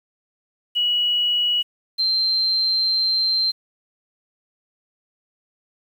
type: tone pair in turn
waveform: sine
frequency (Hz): 2925 / 4137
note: F#7 / C8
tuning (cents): -21 / -20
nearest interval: tritone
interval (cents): 601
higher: second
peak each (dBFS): -17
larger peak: neither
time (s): 0.75-1.63 / 1.98-3.52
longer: second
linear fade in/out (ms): 20
effects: 8-bit